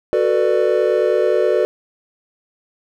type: chord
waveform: triangle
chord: B minor seventh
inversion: second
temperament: just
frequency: 370.4 / 444.5 / 493.9 / 592.7 Hz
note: F#4 / A4 / B4 / D5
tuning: +2 / +18 / 0 / +16 cents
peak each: -17 dBFS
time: 0.13-1.65 s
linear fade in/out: 0 ms
effects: none